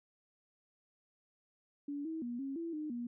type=tone with pitch steps; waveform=sine; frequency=286.6 / 321.8 / 240.2 / 272.6 / 333.9 / 304.9 / 239.5 Hz; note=D4 / E4 / B3 / C#4 / E4 / D#4 / A#3; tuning=-42 / -42 / -48 / -29 / +22 / -35 / +47 cents; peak=-37 dBFS; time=1.88-3.07 s; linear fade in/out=5 ms; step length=170 ms; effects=none